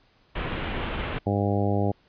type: low-pass noise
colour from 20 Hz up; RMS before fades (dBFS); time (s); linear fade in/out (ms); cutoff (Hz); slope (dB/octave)
pink; -30; 0.35-1.19; 10; 3300; 48
type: harmonic tone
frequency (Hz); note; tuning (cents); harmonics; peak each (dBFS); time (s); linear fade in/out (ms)
100.9; G#2; -49; 1 / 2 / 3 / 4 / 5 / 6 / 7 / 8; -25 / -28 / -30 / -31 / -32 / -33 / -33 / -34; 1.26-1.92; 10
effects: pink hiss -62 dBFS RMS until 2.08 s + resampled to 11025 Hz